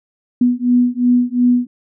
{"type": "beating tone pair", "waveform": "sine", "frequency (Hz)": [244.2, 247], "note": ["B3", "B3"], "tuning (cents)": [-19, 0], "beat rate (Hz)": 2.8, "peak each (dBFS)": -14, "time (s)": [0.41, 1.67], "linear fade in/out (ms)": 5, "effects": []}